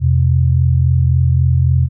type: tone pair together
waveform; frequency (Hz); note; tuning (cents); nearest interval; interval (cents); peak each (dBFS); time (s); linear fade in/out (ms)
sine; 84.83 / 128.5; F2 / C3; -50 / -31; perfect fifth; 719; -12; 0-1.89; 50
effects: none